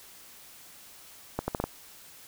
accelerating click train, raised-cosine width 1 ms, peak -14 dBFS, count 5, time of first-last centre 1.39-1.64 s, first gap 90 ms, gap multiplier 0.76, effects white hiss -51 dBFS RMS until 2.27 s

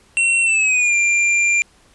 square tone with pitch glide, 2722 to 2383 Hz, F7 to D7, -45 to +25 cents, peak -14 dBFS, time 0.17-1.62 s, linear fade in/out 0 ms, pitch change -230 cents, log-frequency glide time 0.42-0.94 s, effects pink hiss -53 dBFS RMS until 1.94 s + resampled to 24000 Hz

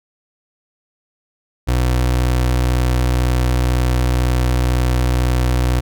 30% pulse tone, 62 Hz, B1, 7 cents sharp, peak -11 dBFS, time 1.67-5.81 s, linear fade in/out 20 ms, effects none

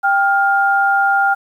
sine tone pair together, 790 / 1407.6 Hz, G5 / F6, +13 / +13 cents, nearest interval minor seventh, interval 1000 cents, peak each -14 dBFS, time 0.03-1.35 s, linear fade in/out 20 ms, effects 8-bit

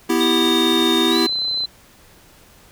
square chord, E minor, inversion second, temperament equal, 246.9 / 329.6 / 392 Hz, B3 / E4 / G4, 0 / 0 / 0 cents, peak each -22 / -19 / -22 dBFS, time 0.09-1.27 s, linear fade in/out 10 ms
sine tone with pitch glide, 3677 to 4056 Hz, A#7 to B7, -24 to +45 cents, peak -19 dBFS, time 0.2-1.66 s, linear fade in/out 10 ms, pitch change +169 cents, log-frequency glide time 1.08-1.19 s
click train, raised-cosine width 1 ms, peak -27 dBFS, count 42, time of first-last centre 0.36-1.637 s, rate 32.1 Hz
effects pink hiss -49 dBFS RMS until 2.71 s

